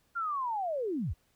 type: linear sweep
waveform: sine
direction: down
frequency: 1414 to 45 Hz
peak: -30 dBFS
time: 0.15-1.14 s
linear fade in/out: 20 ms
effects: pink hiss -71 dBFS RMS until 1.35 s